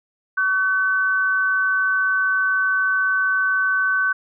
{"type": "tone pair together", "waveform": "sine", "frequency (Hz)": [1134, 1519], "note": ["C#6", "F#6"], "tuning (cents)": [39, 45], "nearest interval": "perfect fourth", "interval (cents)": 506, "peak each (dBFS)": [-25, -17], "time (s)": [0.37, 4.13], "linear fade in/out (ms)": 10, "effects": []}